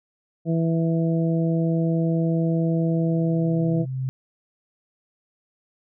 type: harmonic tone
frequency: 164.6 Hz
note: E3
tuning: 2 cents flat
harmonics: 1 / 2 / 3 / 4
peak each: -20 / -26 / -30 / -32 dBFS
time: 0.45-3.86 s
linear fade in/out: 50 ms
type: tone with exponential growth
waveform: sine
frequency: 130.81 Hz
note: C3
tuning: in tune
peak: -22 dBFS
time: 2.38-4.09 s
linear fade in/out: 0 ms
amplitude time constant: 370 ms
effects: none